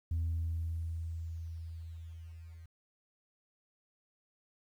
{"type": "tone with level ramp", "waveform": "sine", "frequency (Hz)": 82.41, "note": "E2", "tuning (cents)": 0, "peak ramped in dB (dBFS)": [-28, -48], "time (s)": [0.11, 2.66], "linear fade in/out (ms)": 5, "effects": ["tanh soft clip ceiling -28 dBFS", "11-bit"]}